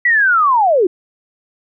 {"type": "linear sweep", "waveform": "sine", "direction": "down", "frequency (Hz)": [1975.5, 333.8], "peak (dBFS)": -9, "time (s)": [0.05, 0.87], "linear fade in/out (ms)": 5, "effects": []}